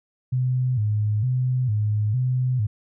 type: tone with vibrato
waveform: sine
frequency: 116 Hz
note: A#2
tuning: 8 cents flat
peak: -19 dBFS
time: 0.32-2.67 s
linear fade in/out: 10 ms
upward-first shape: square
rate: 1.1 Hz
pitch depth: 160 cents each way
effects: none